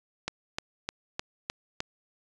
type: click train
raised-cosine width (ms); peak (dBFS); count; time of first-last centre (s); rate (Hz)
0.2; -13; 6; 0.28-1.804; 3.28
effects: resampled to 22050 Hz